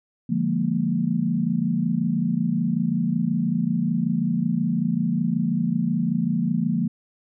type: chord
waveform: sine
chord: Bb dominant seventh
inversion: first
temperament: equal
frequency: 146.83 / 174.61 / 207.7 / 233.1 Hz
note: D3 / F3 / Ab3 / Bb3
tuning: 0 / 0 / 0 / 0 cents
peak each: -29 / -24 / -27 / -24 dBFS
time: 0.29-6.88 s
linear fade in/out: 10 ms
effects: none